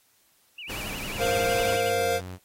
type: tone with vibrato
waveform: sine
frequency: 2600 Hz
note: E7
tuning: 24 cents flat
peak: -36 dBFS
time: 0.58-1.91 s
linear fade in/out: 5 ms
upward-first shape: sine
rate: 11 Hz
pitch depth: 220 cents each way
type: noise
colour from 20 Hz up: pink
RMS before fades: -36 dBFS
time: 0.69-1.76 s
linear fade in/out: 10 ms
type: chord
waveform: square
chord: Bb suspended second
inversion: none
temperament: equal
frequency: 466.2 / 523.3 / 698.5 Hz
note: Bb4 / C5 / F5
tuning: 0 / 0 / 0 cents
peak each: -28 dBFS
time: 1.18-2.21 s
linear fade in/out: 50 ms
type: tone with pitch glide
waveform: sawtooth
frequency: 102.1 to 91.49 Hz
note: G#2 to F#2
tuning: -29 to -19 cents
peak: -32 dBFS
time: 1.18-2.39 s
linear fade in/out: 50 ms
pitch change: -190 cents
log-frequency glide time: 1.9-2.09 s
effects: white hiss -64 dBFS RMS until 2.44 s + AAC 48 kbps